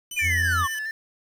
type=tone with tremolo; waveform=15% pulse; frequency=3000 Hz; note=F#7; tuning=23 cents sharp; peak=-25 dBFS; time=0.11-0.79 s; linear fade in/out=5 ms; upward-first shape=square; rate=15 Hz; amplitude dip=30%
type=linear sweep; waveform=triangle; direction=down; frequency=2489 to 1038 Hz; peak=-20 dBFS; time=0.16-0.68 s; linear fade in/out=20 ms
type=tone with vibrato; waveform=triangle; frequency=1760 Hz; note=A6; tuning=in tune; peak=-26 dBFS; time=0.19-0.91 s; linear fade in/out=2 ms; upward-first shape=square; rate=4.5 Hz; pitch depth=25 cents each way
type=tone; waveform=triangle; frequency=86 Hz; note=F2; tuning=26 cents flat; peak=-23 dBFS; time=0.21-0.67 s; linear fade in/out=50 ms
effects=8-bit